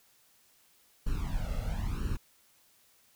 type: noise with flanger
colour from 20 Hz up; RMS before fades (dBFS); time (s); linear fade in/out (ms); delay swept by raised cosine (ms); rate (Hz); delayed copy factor
brown; -32; 1.06-2.17; 10; 0.7 to 1.5; 1; +0.95
effects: white hiss -65 dBFS RMS until 3.15 s